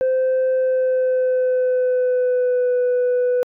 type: tone with pitch glide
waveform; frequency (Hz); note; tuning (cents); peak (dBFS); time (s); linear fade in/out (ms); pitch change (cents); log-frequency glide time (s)
sine; 518 to 495.5; C5 to B4; -17 to +6; -13; 0.01-3.43; 0; -77; 0.53-2.76
effects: tanh soft clip ceiling -14 dBFS

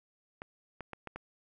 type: clicks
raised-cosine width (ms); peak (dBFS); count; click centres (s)
0.5; -26; 5; 0.419 / 0.807 / 0.933 / 1.073 / 1.16
effects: none

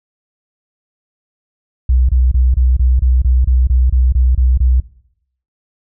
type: tone bursts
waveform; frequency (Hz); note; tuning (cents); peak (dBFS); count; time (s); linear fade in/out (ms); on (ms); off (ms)
sine; 62.8; B1; +30; -8; 13; 1.89-4.802; 5; 200; 26
effects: noise-tail reverb RT60 0.7 s tail -18 dB re dry

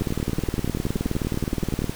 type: two click trains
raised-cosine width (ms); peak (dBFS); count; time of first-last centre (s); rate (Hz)
3; -13 / -11; 20 / 37; 0.01-1.82 / 0.02-1.895; 10.5 / 19.2
effects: pink hiss -38 dBFS RMS until 1.95 s

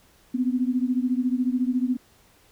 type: beating tone pair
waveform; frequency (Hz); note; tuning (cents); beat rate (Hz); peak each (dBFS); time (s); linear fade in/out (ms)
sine; 246.9 / 260.9; B3 / C4; 0 / -5; 14; -23 / -25; 0.34-1.97; 10
effects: pink hiss -58 dBFS RMS until 2.51 s

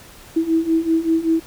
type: beating tone pair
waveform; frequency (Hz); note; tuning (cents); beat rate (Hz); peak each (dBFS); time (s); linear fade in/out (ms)
sine; 322.8 / 328; E4 / E4; -36 / -9; 5.2; -20 / -17; 0.36-1.4; 10
effects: pink hiss -43 dBFS RMS until 1.46 s

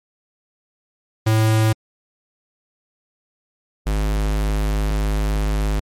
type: tone pair in turn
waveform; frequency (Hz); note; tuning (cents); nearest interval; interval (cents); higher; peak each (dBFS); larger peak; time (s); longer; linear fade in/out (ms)
square; 110 / 51.75; A2 / G#1; 0 / -5; octave + minor second; 1305; first; -14 / -18; first; 1.26-1.73 / 3.86-5.8; second; 10
effects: MP3 64 kbps

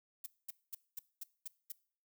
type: noise bursts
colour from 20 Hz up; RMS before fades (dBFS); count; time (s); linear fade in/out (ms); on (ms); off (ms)
violet; -43; 7; 0.24-1.721; 5; 23; 220
effects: noise-tail reverb RT60 0.5 s tail -21 dB re dry

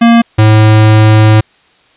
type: tone pair in turn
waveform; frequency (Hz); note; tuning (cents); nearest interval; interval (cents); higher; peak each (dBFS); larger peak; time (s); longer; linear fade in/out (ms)
square; 232.9 / 108.28; A#3 / A2; -1 / -27; octave + minor second; 1326; first; -3; neither; 0.01-0.22 / 0.38-1.41; second; 10
effects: white hiss -48 dBFS RMS until 1.96 s + resampled to 8000 Hz

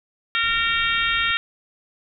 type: harmonic tone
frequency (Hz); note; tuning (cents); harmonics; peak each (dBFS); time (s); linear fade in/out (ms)
460; A#4; -23; 3 / 4 / 5 / 6 / 7 / 8; -24 / -25 / -26 / -27 / -27 / -28; 0.35-1.37; 0
type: noise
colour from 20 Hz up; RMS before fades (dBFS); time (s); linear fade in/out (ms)
brown; -40; 0.43-1.31; 5
effects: none

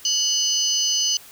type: tone cluster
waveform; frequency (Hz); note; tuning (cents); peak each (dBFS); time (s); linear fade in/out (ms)
sine; 2954 / 4385 / 5000 / 6130; F#7 / C#8 / D#8 / G8; -3 / -20 / +8 / -40; -24 / -27 / -25 / -22; 0.05-1.17; 2
effects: white hiss -45 dBFS RMS until 1.31 s

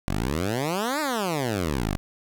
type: exponential two-way sweep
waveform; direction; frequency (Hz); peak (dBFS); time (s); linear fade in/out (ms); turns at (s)
10% pulse; up then down; 43.28 to 317.1 to 43.28; -16; 0.08-1.97; 0; 1
effects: none

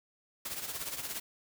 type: noise with tremolo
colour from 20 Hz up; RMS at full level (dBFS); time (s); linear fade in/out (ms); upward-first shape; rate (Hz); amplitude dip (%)
white; -36; 0.45-1.2; 5; triangle; 17; 70
effects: none

